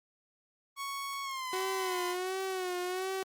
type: tone with pitch glide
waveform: sawtooth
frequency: 1108.7 to 1016.7 Hz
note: C#6 to B5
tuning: 0 to +50 cents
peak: -32 dBFS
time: 0.76-2.16 s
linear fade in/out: 50 ms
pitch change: -150 cents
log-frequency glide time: 1.23-1.49 s
type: tone with vibrato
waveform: sawtooth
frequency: 370 Hz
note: F#4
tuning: in tune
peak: -29 dBFS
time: 1.53-3.23 s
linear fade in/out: 2 ms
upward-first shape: sine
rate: 1.4 Hz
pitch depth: 58 cents each way
effects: Opus 24 kbps